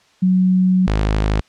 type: tone pair in turn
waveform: sine / sawtooth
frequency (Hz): 185 / 52.46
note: F#3 / G#1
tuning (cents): 0 / +18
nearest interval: octave + minor seventh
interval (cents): 2182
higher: first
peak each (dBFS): -11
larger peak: neither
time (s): 0.22-0.87 / 0.87-1.41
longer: first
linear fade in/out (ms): 10
effects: white hiss -54 dBFS RMS until 1.48 s + low-pass 5000 Hz 12 dB/octave